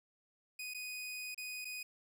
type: tone with dropouts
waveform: sawtooth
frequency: 2490 Hz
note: D#7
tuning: 1 cent sharp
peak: -38 dBFS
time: 0.59-1.83 s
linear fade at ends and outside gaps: 5 ms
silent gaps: 0.738-0.745 / 1.346-1.377 / 1.647-1.652 s
effects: none